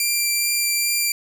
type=tone with vibrato; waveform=10% pulse; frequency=2368 Hz; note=D7; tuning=14 cents sharp; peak=-10 dBFS; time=0-1.12 s; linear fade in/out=2 ms; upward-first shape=sine; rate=2.4 Hz; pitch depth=8 cents each way; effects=none